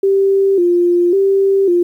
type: tone with vibrato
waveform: sine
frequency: 370 Hz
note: F#4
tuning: in tune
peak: -9 dBFS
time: 0.03-1.83 s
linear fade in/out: 5 ms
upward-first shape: square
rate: 0.91 Hz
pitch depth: 96 cents each way
effects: 8-bit